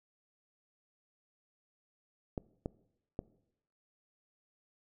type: clicks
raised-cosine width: 2 ms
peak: -22 dBFS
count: 3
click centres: 2.378 / 2.659 / 3.191 s
effects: noise-tail reverb RT60 0.8 s tail -21 dB re dry

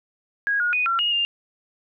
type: tone with pitch steps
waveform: sine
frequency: 1645 / 1441 / 2482 / 1362 / 2867 / 2803 Hz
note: G#6 / F#6 / D#7 / F6 / F7 / F7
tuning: -17 / -46 / -5 / -44 / +45 / +6 cents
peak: -19 dBFS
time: 0.47-1.25 s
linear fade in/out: 0 ms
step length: 130 ms
effects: none

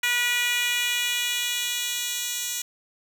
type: tone with high-pass filter sweep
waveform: 10% pulse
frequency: 484.9 Hz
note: B4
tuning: 32 cents flat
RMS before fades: -26 dBFS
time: 0.03-2.62 s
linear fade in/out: 5 ms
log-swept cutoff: 2000 to 4900 Hz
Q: 1.5
effects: none

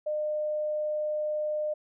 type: tone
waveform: sine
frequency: 606 Hz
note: D#5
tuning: 46 cents flat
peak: -27 dBFS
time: 0.06-1.74 s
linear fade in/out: 10 ms
effects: none

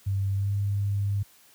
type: tone with pitch glide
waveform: sine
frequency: 98 to 100.52 Hz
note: G2 to G2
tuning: 0 to +44 cents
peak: -23 dBFS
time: 0.06-1.23 s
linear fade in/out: 10 ms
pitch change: +44 cents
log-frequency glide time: 0.34-0.51 s
effects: white hiss -57 dBFS RMS until 1.54 s + high-pass 60 Hz 12 dB/octave

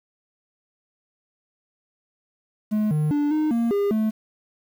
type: tone with pitch steps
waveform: triangle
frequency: 213 / 152.1 / 292.3 / 307.6 / 232.9 / 404.2 / 217.6 Hz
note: G#3 / D#3 / D4 / D#4 / A#3 / G#4 / A3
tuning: +44 / -39 / -8 / -20 / -1 / -47 / -19 cents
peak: -17 dBFS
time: 2.71-4.11 s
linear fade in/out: 20 ms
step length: 200 ms
effects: 8-bit

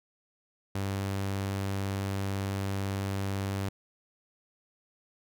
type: tone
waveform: sawtooth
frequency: 98 Hz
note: G2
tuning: in tune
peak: -26 dBFS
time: 0.75-3.69 s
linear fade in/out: 5 ms
effects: none

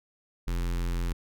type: tone with notch filter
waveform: square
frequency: 43.16 Hz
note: F1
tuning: 20 cents flat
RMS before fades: -29 dBFS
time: 0.47-1.13 s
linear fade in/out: 10 ms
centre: 650 Hz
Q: 1.6
effects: none

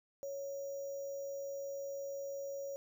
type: tone with sample-and-hold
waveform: sine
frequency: 554.4 Hz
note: C#5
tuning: in tune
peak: -39 dBFS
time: 0.23-2.76 s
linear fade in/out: 0 ms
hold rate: 6300 Hz
effects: none

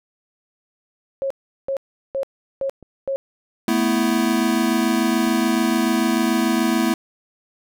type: tone bursts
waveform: sine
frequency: 544 Hz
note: C#5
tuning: 33 cents flat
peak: -20 dBFS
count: 5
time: 1.22-3.16 s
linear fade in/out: 0 ms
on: 84 ms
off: 380 ms
type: clicks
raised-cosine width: 2 ms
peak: -29 dBFS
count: 2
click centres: 2.827 / 5.272 s
type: chord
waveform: square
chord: A suspended second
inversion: none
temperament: equal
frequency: 220 / 246.9 / 329.6 Hz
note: A3 / B3 / E4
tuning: 0 / 0 / 0 cents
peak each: -22 dBFS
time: 3.68-6.94 s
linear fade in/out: 2 ms
effects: none

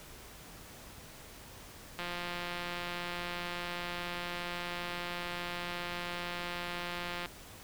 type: click train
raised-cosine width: 0.3 ms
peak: -22 dBFS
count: 923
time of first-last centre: 1.99-7.259 s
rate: 175 Hz
effects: pink hiss -51 dBFS RMS until 7.63 s

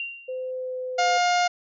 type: tone with exponential decay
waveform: sine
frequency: 2766 Hz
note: F7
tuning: 17 cents flat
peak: -26 dBFS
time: 0-0.51 s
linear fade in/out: 1 ms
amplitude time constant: 110 ms
type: tone with pitch glide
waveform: sine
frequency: 513 to 508.9 Hz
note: C5 to C5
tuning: -34 to -48 cents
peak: -28 dBFS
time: 0.28-1.18 s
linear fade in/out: 10 ms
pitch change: -14 cents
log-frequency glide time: 0.52-0.78 s
type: harmonic tone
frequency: 710 Hz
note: F5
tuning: 28 cents sharp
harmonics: 1 / 2 / 3 / 4 / 5 / 6 / 7 / 8 / 9 / 10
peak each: -20 / -28 / -29 / -34 / -37 / -35 / -37 / -38 / -38 / -46 dBFS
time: 0.98-1.48 s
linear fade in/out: 10 ms
effects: none

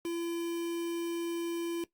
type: tone with quantisation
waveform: triangle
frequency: 339 Hz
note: E4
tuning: 49 cents sharp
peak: -30 dBFS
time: 0.05-1.84 s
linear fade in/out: 2 ms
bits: 7
effects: noise-tail reverb RT60 0.1 s tail -17 dB re dry + Opus 48 kbps

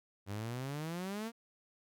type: exponential sweep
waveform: sawtooth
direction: up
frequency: 96.6 to 235.6 Hz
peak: -34 dBFS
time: 0.26-1.32 s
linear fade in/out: 50 ms
effects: none

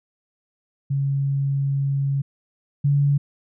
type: tone pair in turn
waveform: sine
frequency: 138.59 / 142.16 Hz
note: C#3 / C#3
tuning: 0 / +44 cents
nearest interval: unison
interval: 44 cents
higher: second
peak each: -19 / -15 dBFS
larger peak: second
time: 0.9-2.22 / 2.84-3.18 s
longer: first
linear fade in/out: 10 ms
effects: none

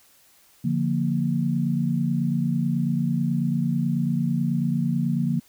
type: chord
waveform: sine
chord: Bb major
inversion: first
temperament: just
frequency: 145.68 / 174.81 / 233.1 Hz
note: D3 / F3 / Bb3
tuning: -14 / +2 / 0 cents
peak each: -25 dBFS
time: 0.64-5.4 s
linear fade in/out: 10 ms
effects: white hiss -57 dBFS RMS until 5.48 s

